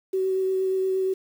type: tone with vibrato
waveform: sine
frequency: 378.7 Hz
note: F#4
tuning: 40 cents sharp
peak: -21 dBFS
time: 0.13-1.14 s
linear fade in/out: 10 ms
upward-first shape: triangle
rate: 8.5 Hz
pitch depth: 14 cents each way
effects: 8-bit